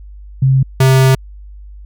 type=tone pair in turn; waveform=sine / square; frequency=133.2 / 132.05 Hz; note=C3 / C3; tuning=+31 / +16 cents; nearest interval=unison; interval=15 cents; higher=first; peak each=-7 dBFS; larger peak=neither; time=0.42-0.63 / 0.8-1.15 s; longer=second; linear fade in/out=5 ms; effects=added 50 Hz sine -31 dBFS peak until 1.85 s